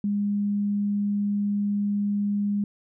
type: tone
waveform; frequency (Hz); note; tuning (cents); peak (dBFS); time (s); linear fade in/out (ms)
sine; 204; G#3; -31; -22; 0.04-2.64; 2
effects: none